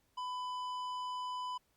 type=tone with tanh clipping; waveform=triangle; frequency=1000 Hz; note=B5; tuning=21 cents sharp; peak=-39 dBFS; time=0.17-1.58 s; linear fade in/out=10 ms; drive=15 dB; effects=pink hiss -75 dBFS RMS until 1.76 s + Opus 48 kbps